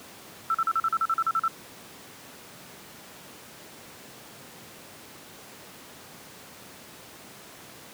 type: tone bursts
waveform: sine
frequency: 1330 Hz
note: E6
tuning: 15 cents sharp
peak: -21 dBFS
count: 12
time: 0.5-1.48 s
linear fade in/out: 2 ms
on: 45 ms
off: 40 ms
effects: pink hiss -46 dBFS RMS until 7.93 s + high-pass 150 Hz 12 dB/octave